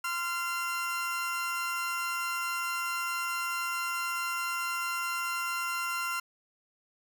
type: tone pair together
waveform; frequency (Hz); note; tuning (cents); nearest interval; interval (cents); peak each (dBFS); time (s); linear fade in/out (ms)
30% pulse; 1034.6 / 1381; C6 / F6; -20 / -20; perfect fourth; 500; -34 / -29; 0.04-6.2; 5
effects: none